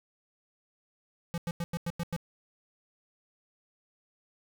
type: tone bursts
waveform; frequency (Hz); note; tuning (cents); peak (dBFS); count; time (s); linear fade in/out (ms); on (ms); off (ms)
square; 170.9; F3; -37; -31; 7; 1.34-2.164; 0; 38; 93
effects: none